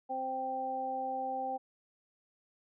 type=harmonic tone; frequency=261.3 Hz; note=C4; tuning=2 cents flat; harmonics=1 / 2 / 3; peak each=-45 / -40 / -34 dBFS; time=0.09-1.58 s; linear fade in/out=20 ms; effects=none